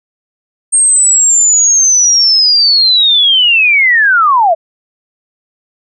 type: linear sweep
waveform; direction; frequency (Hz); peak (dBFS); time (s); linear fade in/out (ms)
sine; down; 8610 to 618; -5; 0.72-4.55; 20
effects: none